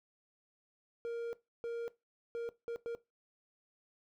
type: tone bursts at uneven times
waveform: triangle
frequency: 467.4 Hz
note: A#4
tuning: 5 cents sharp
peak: -34 dBFS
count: 5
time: 1.05-1.33 / 1.64-1.88 / 2.35-2.49 / 2.68-2.76 / 2.86-2.95 s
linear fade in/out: 0 ms
effects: noise-tail reverb RT60 0.2 s tail -18 dB re dry